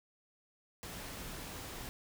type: noise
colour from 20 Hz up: pink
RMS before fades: -45 dBFS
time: 0.83-1.89 s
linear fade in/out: 0 ms
effects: none